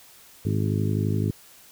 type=harmonic tone with a mistuned harmonic; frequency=51.8 Hz; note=G#1; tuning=4 cents flat; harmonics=2 / 3 / 4 / 5 / 6 / 7 / 8; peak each=-24 / -28 / -30 / -32 / -34 / -35 / -36 dBFS; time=0.45-1.31 s; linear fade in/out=5 ms; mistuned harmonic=8; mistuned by=+26 cents; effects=white hiss -51 dBFS RMS until 1.71 s